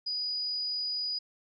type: tone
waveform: sine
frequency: 4928 Hz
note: D#8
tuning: 17 cents flat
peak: -30 dBFS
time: 0.06-1.19 s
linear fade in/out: 10 ms
effects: none